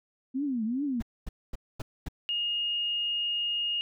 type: tone with vibrato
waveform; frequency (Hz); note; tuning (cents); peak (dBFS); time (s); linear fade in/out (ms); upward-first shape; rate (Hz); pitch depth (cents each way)
sine; 251.2; B3; +30; -27; 0.34-1.02; 20; triangle; 2.5; 300
type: noise bursts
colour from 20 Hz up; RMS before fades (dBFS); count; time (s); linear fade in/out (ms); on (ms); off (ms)
brown; -33; 5; 1-2.085; 5; 25; 240
type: tone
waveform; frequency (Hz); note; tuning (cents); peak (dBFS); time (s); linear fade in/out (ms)
sine; 2851; F7; +35; -27; 2.29-3.81; 0
effects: none